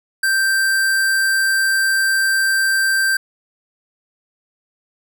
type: tone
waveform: square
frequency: 1568 Hz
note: G6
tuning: in tune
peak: -15 dBFS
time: 0.23-3.17 s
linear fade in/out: 5 ms
effects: none